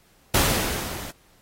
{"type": "noise with level ramp", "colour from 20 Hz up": "pink", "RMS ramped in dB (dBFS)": [-19, -38], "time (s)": [0.34, 1.11], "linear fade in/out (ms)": 5, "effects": ["pink hiss -59 dBFS RMS until 1.41 s", "AAC 48 kbps"]}